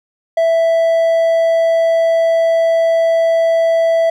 triangle tone, 660 Hz, E5, 2 cents sharp, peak -8 dBFS, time 0.37-4.1 s, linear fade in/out 5 ms, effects none

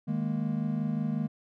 triangle chord, D# suspended fourth, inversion none, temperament equal, 155.56 / 207.7 / 233.1 Hz, D#3 / G#3 / A#3, 0 / 0 / 0 cents, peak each -30 dBFS, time 0.07-1.28 s, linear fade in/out 20 ms, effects none

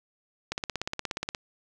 click train, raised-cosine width 0.2 ms, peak -13 dBFS, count 15, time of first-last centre 0.52-1.348 s, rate 16.9 Hz, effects none

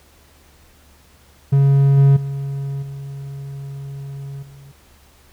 triangle tone with level steps, 138.59 Hz, C#3, in tune, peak -8 / -6 / -20 / -26 / -37 dBFS, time 1.52-4.72 s, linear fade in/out 10 ms, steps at 1.97 / 2.16 / 2.82 / 4.42 s, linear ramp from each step 10 ms, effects added 72 Hz sine -52 dBFS peak until 5.32 s + pink hiss -52 dBFS RMS until 5.32 s

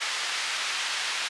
pink band-pass noise, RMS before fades -30 dBFS, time 0-1.29 s, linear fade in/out 20 ms, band 1600 to 5200 Hz, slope 12 dB/octave, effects resampled to 24000 Hz

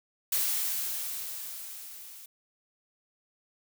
blue noise with level ramp, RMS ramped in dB -27 to -48 dBFS, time 0.32-2.26 s, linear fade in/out 5 ms, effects none

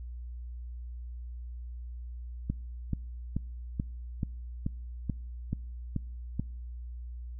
click train, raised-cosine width 5 ms, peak -17 dBFS, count 10, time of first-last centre 2.5-6.396 s, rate 2.31 Hz, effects noise-tail reverb RT60 0.9 s tail -26 dB re dry + added 60 Hz sine -38 dBFS peak until 7.39 s

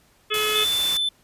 harmonic tone, 427 Hz, G#4, 48 cents sharp, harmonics 1 / 3 / 4 / 5 / 6 / 7 / 8, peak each -27 / -28 / -35 / -34 / -28 / -31 / -26 dBFS, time 0.3-0.65 s, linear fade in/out 20 ms
white noise, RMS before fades -29 dBFS, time 0.34-0.97 s, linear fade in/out 0 ms
triangle tone, 3520 Hz, A7, in tune, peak -19 dBFS, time 0.55-1.09 s, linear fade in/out 5 ms
effects pink hiss -59 dBFS RMS until 1.23 s + resampled to 32000 Hz

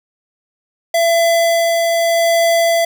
square tone with tremolo, 672 Hz, E5, 33 cents sharp, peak -11 dBFS, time 0.94-2.85 s, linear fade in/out 5 ms, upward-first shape sine, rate 0.82 Hz, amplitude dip 25%, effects none

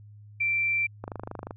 sine tone, 2349 Hz, D7, in tune, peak -23 dBFS, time 0.4-0.87 s, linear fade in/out 10 ms
click train, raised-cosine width 1 ms, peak -21 dBFS, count 13, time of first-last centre 1.04-1.509 s, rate 25.6 Hz
effects added 104 Hz sine -46 dBFS peak until 1.56 s

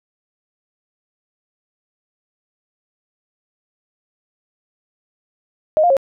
sine tone with pitch steps, 621 / 702 / 543 Hz, D#5 / F5 / C#5, -3 / +9 / -36 cents, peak -10 dBFS, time 5.77-5.968 s, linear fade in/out 0 ms, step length 66 ms, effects none

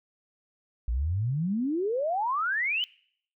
sine exponential sweep, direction up, 54 to 3083 Hz, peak -25 dBFS, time 0.88-2.84 s, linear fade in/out 0 ms, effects noise-tail reverb RT60 0.6 s tail -23 dB re dry

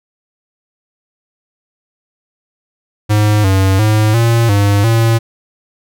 square tone with pitch steps, 105.5 / 95.8 / 107.6 / 116.1 / 101.2 / 114.3 Hz, G#2 / G2 / A2 / A#2 / G#2 / A#2, +28 / -39 / -38 / -7 / -44 / -34 cents, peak -9 dBFS, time 3.09-5.19 s, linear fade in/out 20 ms, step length 350 ms, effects none

